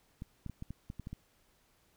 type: clicks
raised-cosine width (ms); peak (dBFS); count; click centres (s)
5; -29; 9; 0.221 / 0.463 / 0.497 / 0.624 / 0.706 / 0.901 / 0.997 / 1.071 / 1.13
effects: pink hiss -70 dBFS RMS until 1.96 s